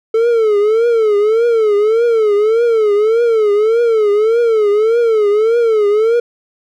triangle tone with vibrato, 440 Hz, A4, in tune, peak -7 dBFS, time 0.14-6.2 s, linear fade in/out 5 ms, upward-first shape triangle, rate 1.7 Hz, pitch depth 150 cents each way, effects none

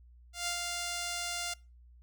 5% pulse tone with ADSR envelope, 698.5 Hz, F5, in tune, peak -20 dBFS, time 0.33-1.54 s, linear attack 140 ms, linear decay 94 ms, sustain -3 dB, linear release 8 ms, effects noise-tail reverb RT60 0.3 s tail -24 dB re dry + added 60 Hz sine -54 dBFS peak until 2.02 s

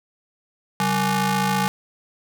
sawtooth ring-modulated tone, 327.1 Hz, E4, 13 cents flat, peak -12 dBFS, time 0.8-1.68 s, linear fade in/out 0 ms, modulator 518 Hz, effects none

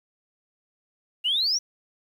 sine exponential sweep, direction up, 2781 to 5900 Hz, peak -20 dBFS, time 1.24-1.59 s, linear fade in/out 20 ms, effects tanh soft clip ceiling -16 dBFS + 9-bit

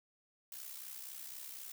blue noise with amplitude modulation, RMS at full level -45 dBFS, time 0.52-1.72 s, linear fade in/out 2 ms, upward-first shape sine, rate 64 Hz, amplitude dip 60%, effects none

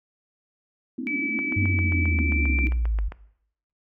white band-pass noise, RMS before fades -31 dBFS, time 0.98-2.69 s, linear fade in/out 5 ms, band 210 to 330 Hz, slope 96 dB/octave
sine tone with pitch glide, 2300 to 2344 Hz, D7 to D7, -37 to -4 cents, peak -26 dBFS, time 1.07-2.67 s, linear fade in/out 0 ms, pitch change +33 cents, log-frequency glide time 1.95-2.52 s
click train, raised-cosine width 0.5 ms, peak -22 dBFS, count 14, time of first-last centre 1.39-3.121 s, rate 7.51 Hz
sine linear sweep, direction down, 98 to 49 Hz, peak -21 dBFS, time 1.56-3.09 s, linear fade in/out 10 ms
effects noise-tail reverb RT60 0.7 s tail -18 dB re dry

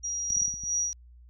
sine tone, 5730 Hz, F8, 44 cents sharp, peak -29 dBFS, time 0.03-0.48 s, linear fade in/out 20 ms
sine tone with tremolo, 5770 Hz, F#8, 44 cents flat, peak -24 dBFS, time 0.3-0.93 s, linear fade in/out 0 ms, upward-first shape sine, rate 2.6 Hz, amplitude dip 75%
clicks, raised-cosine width 5 ms, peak -34 dBFS, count 6, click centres 0.305 / 0.368 / 0.418 / 0.481 / 0.54 / 0.637 s
effects added 60 Hz sine -49 dBFS peak until 1.29 s

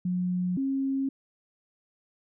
sine tone pair in turn, 180.4 / 270.3 Hz, F#3 / C#4, -44 / -44 cents, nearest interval perfect fifth, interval 700 cents, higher second, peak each -25 dBFS, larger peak neither, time 0.05-0.57 / 0.57-1.09 s, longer neither, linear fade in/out 5 ms, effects none

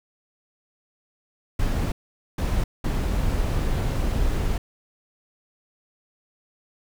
brown noise bursts at uneven times, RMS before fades -23 dBFS, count 3, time 1.59-1.92 / 2.38-2.64 / 2.84-4.58 s, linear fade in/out 5 ms, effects none

